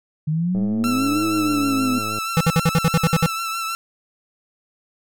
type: exponential two-way sweep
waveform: sine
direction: up then down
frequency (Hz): 150 to 326.2 to 247.9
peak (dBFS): -18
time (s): 0.27-1.99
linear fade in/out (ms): 10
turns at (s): 1.26
type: click train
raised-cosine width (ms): 2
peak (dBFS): -19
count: 176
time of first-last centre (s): 0.55-2.186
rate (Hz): 107
type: tone with vibrato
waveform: sawtooth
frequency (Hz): 1334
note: E6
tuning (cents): +20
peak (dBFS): -20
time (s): 0.84-3.75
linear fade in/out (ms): 0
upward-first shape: triangle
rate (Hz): 6.3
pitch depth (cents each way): 39
type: tone bursts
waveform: square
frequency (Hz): 164.81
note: E3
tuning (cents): 0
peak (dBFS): -14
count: 10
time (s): 2.37-3.261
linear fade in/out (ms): 0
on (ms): 36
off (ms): 59
effects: none